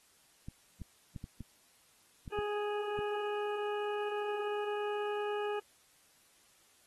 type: clicks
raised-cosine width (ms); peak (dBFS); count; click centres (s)
5; -30; 8; 0.485 / 0.817 / 1.162 / 1.241 / 1.407 / 2.278 / 2.389 / 2.99
type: harmonic tone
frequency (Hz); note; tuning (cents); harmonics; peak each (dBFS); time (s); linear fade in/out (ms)
415.3; G#4; 0; 1 / 2 / 3 / 4 / 6 / 7; -34 / -40 / -44 / -46 / -50 / -51; 2.32-5.6; 10
effects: white hiss -66 dBFS RMS until 6.86 s + AAC 32 kbps